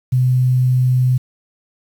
sine tone, 127.1 Hz, C3, 50 cents flat, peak -11 dBFS, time 0.12-1.18 s, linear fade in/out 10 ms, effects 7-bit

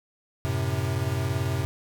square chord, F# diminished, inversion none, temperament equal, 92.5 / 110 / 130.81 Hz, F#2 / A2 / C3, 0 / 0 / 0 cents, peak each -30 / -31 / -29 dBFS, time 0.45-1.65 s, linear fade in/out 0 ms, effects none

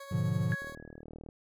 20% pulse tone with tremolo, 554.4 Hz, C#5, in tune, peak -38 dBFS, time 0-0.75 s, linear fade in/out 5 ms, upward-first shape sine, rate 12 Hz, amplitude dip 35%
triangle chord, G# diminished seventh, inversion none, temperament equal, 103.83 / 123.47 / 146.83 / 174.61 Hz, G#2 / B2 / D3 / F3, 0 / 0 / 0 / 0 cents, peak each -31 dBFS, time 0.11-0.55 s, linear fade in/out 10 ms
sine tone with exponential decay, 1669 Hz, G#6, 8 cents sharp, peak -31 dBFS, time 0.52-1.03 s, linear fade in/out 0 ms, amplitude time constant 110 ms
click train, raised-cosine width 2 ms, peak -33 dBFS, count 27, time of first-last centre 0.62-1.288 s, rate 38.9 Hz
effects none

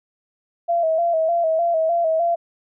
sine tone with vibrato, 663 Hz, E5, 10 cents sharp, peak -16 dBFS, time 0.68-2.36 s, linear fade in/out 20 ms, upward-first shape square, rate 3.3 Hz, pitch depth 55 cents each way, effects none

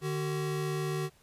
square tone pair together, 151.08 / 378.5 Hz, D3 / F#4, +49 / +39 cents, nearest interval octave + major third, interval 1590 cents, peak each -33 / -35 dBFS, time 0.01-1.1 s, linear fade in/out 50 ms, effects pink hiss -63 dBFS RMS until 1.22 s + resampled to 32000 Hz

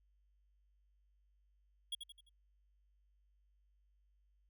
square tone with echo, 3322 Hz, G#7, in tune, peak -38 dBFS, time 1.92-1.95 s, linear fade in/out 5 ms, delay 86 ms, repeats 4, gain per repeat -7 dB, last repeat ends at 2.294 s, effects added 50 Hz sine -70 dBFS peak until 4.49 s

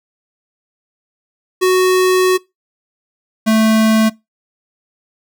square tone pair in turn, 370 / 220 Hz, F#4 / A3, 0 / 0 cents, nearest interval major sixth, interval 900 cents, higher first, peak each -10 dBFS, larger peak neither, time 1.61-2.38 / 3.46-4.1 s, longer first, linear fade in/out 20 ms, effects noise-tail reverb RT60 0.2 s tail -22 dB re dry

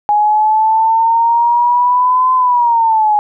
sine exponential two-way sweep, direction up then down, 830.6 to 1027 to 830.6 Hz, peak -8 dBFS, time 0.09-3.19 s, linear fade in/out 0 ms, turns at 2.34 s, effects none

